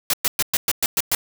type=noise bursts; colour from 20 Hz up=white; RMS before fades=-19 dBFS; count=8; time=0.1-1.15 s; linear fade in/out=2 ms; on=35 ms; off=110 ms; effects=none